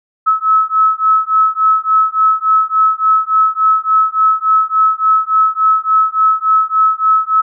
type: beating tone pair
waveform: sine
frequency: 1293 / 1296.5 Hz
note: E6 / E6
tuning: -34 / -29 cents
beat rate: 3.5 Hz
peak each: -12 dBFS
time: 0.26-7.42 s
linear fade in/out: 20 ms
effects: none